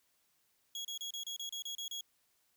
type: tone bursts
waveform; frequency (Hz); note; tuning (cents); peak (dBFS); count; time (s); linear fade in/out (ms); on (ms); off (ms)
30% pulse; 3322; G#7; 0; -36; 10; 0.75-2.009; 2; 98; 31
effects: white hiss -75 dBFS RMS until 2.56 s